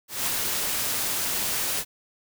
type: noise with ADSR envelope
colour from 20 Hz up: white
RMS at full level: -25 dBFS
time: 0.08-1.85 s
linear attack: 190 ms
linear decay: 16 ms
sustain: -2 dB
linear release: 62 ms
effects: none